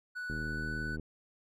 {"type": "tone with pitch glide", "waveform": "triangle", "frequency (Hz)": [1480, 1491.2], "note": ["F#6", "F#6"], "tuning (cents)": [0, 13], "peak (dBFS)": -35, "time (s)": [0.15, 0.97], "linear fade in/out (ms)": 20, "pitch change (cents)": 13, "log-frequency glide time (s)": [0.32, 0.72]}
{"type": "click train", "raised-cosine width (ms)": 3, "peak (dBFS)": -28, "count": 55, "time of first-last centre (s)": [0.3, 0.997], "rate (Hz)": 77.5}
{"effects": []}